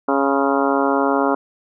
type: harmonic tone with a mistuned harmonic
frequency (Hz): 138.59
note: C#3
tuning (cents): 0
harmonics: 2 / 3 / 4 / 5 / 6 / 7 / 8 / 9 / 10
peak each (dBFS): -20 / -22 / -23 / -24 / -25 / -25 / -26 / -27 / -27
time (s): 0.08-1.35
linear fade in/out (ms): 5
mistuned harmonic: 8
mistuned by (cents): -54
effects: none